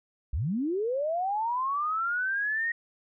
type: linear sweep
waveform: sine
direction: up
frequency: 50.8 to 1883 Hz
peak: -26 dBFS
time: 0.33-2.72 s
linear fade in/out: 5 ms
effects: none